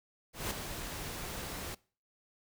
pink noise with ADSR envelope, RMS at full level -34 dBFS, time 0.33-1.75 s, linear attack 180 ms, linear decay 6 ms, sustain -7 dB, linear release 10 ms, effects noise-tail reverb RT60 0.4 s tail -23 dB re dry

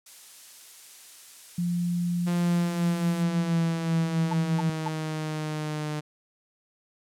blue noise, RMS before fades -44 dBFS, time 0.06-3.23 s, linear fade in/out 5 ms
sine tone with pitch glide, 174.61 to 166.82 Hz, F3 to E3, 0 to +21 cents, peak -24 dBFS, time 1.58-4.7 s, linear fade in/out 5 ms, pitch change -79 cents, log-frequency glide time 3.41-3.63 s
sawtooth exponential sweep, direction down, 174.61 to 150.8 Hz, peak -25 dBFS, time 2.26-6.01 s, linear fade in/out 20 ms
sine tone bursts, 880 Hz, A5, in tune, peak -26 dBFS, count 3, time 4.31-4.882 s, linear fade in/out 5 ms, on 24 ms, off 250 ms
effects low-pass 10000 Hz 12 dB/octave

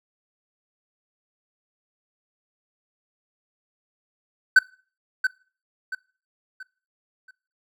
triangle tone with echo, 1522 Hz, F#6, 48 cents sharp, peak -7 dBFS, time 4.56-4.59 s, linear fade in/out 5 ms, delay 680 ms, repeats 4, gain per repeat -9 dB, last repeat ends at 7.31 s, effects noise-tail reverb RT60 0.4 s tail -22 dB re dry

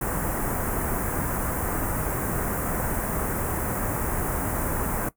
pink band-stop noise, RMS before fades -27 dBFS, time 0.01-5.09 s, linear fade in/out 5 ms, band 1700 to 9000 Hz, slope 24 dB/octave, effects noise-tail reverb RT60 0.1 s tail -17 dB re dry

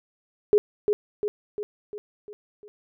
sine tone with echo, 415.3 Hz, G#4, in tune, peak -13 dBFS, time 0.53-0.58 s, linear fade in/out 0 ms, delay 350 ms, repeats 6, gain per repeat -5 dB, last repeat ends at 2.68 s, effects none

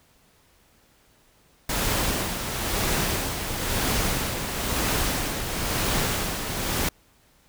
pink noise with tremolo, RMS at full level -24 dBFS, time 1.69-6.89 s, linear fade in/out 5 ms, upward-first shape sine, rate 1 Hz, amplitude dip 50%, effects pink hiss -60 dBFS RMS until 7.48 s

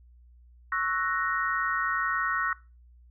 sine chord, F# dominant seventh, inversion second, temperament equal, 1108.7 / 1318.5 / 1480 / 1864.7 Hz, C#6 / E6 / F#6 / A#6, 0 / 0 / 0 / 0 cents, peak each -31 dBFS, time 0.72-2.53 s, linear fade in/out 2 ms, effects noise-tail reverb RT60 0.3 s tail -21 dB re dry + added 60 Hz sine -52 dBFS peak until 3.1 s

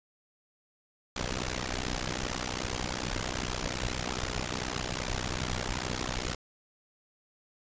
pink noise with amplitude modulation, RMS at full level -29 dBFS, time 1.16-6.35 s, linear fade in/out 5 ms, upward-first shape sine, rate 62.5 Hz, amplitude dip 100%, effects resampled to 16000 Hz

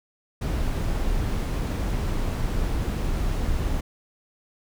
brown noise, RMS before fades -25 dBFS, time 0.41-3.81 s, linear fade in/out 10 ms, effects none

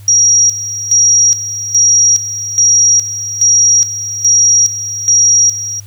sine tone with tremolo, 5690 Hz, F8, 31 cents sharp, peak -5 dBFS, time 0.08-5.8 s, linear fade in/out 2 ms, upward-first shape square, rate 1.2 Hz, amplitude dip 75%, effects added 101 Hz sine -31 dBFS peak until 5.86 s + white hiss -45 dBFS RMS until 5.86 s

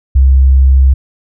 sine tone, 66.4 Hz, C2, 26 cents sharp, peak -3 dBFS, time 0.15-0.94 s, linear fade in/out 10 ms, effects none

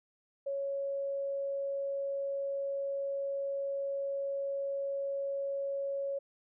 sine tone, 554.4 Hz, C#5, in tune, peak -32 dBFS, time 0.46-6.19 s, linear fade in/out 10 ms, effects none

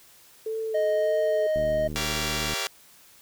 sine tone with vibrato, 438.1 Hz, A4, 7 cents flat, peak -27 dBFS, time 0.46-1.47 s, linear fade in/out 5 ms, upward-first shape sine, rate 1.7 Hz, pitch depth 25 cents each way
triangle tone, 622.3 Hz, D#5, in tune, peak -20 dBFS, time 0.74-1.88 s, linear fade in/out 10 ms
click train, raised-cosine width 3 ms, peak -23 dBFS, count 75, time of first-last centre 1.56-2.535 s, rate 75.9 Hz
5% pulse chord, G diminished seventh, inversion none, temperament just, 392 / 470.4 / 564.5 / 677.4 Hz, G4 / Bb4 / Db5 / Fb5, 0 / +16 / +31 / +47 cents, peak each -22 dBFS, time 1.96-2.67 s, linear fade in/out 0 ms
effects white hiss -54 dBFS RMS until 3.21 s

